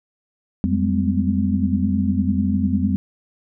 sine tone cluster, 87.2 / 191.7 / 202.6 / 211.6 / 254.6 Hz, F2 / G3 / G#3 / G#3 / C4, -2 / -38 / -43 / +33 / -47 cents, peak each -23 / -23 / -23 / -24 / -23 dBFS, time 0.64-2.96 s, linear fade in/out 0 ms, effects none

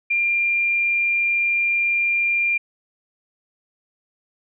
sine tone, 2391 Hz, D7, 30 cents sharp, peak -17 dBFS, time 0.1-2.58 s, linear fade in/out 10 ms, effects none

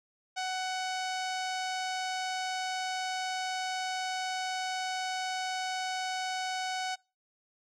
sawtooth tone with low-pass filter, 746 Hz, F#5, 14 cents sharp, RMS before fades -34 dBFS, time 0.36-6.96 s, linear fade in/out 20 ms, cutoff 5800 Hz, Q 1.7, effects noise-tail reverb RT60 0.3 s tail -24 dB re dry

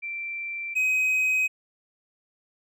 sine / triangle tone pair in turn, 2349 / 2524 Hz, D7 / D#7, 0 / +24 cents, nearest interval minor second, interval 124 cents, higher second, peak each -30 / -19 dBFS, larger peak second, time 0.02-0.75 / 0.75-1.48 s, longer neither, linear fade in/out 20 ms, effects none

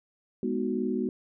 sine chord, G# minor seventh, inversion none, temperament equal, 207.7 / 246.9 / 311.1 / 370 Hz, G#3 / B3 / D#4 / F#4, 0 / 0 / 0 / 0 cents, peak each -32 / -30 / -36 / -31 dBFS, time 0.43-1.09 s, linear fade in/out 2 ms, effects none

